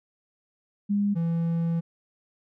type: tone pair in turn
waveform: sine / triangle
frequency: 203.3 / 167.09 Hz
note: G#3 / E3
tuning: -37 / +24 cents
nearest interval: minor third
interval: 339 cents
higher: first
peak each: -21 dBFS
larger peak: neither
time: 0.89-1.15 / 1.15-1.81 s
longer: second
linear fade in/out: 20 ms
effects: none